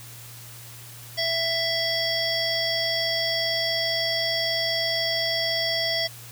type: harmonic tone with a mistuned harmonic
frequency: 663 Hz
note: E5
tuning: 10 cents sharp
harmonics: 1 / 3 / 5 / 7 / 8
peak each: -29 / -29 / -29 / -29 / -29 dBFS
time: 1.17-6.08 s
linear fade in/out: 20 ms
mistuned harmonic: 8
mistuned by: +24 cents
effects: added 118 Hz sine -44 dBFS peak until 6.31 s + white hiss -44 dBFS RMS until 6.31 s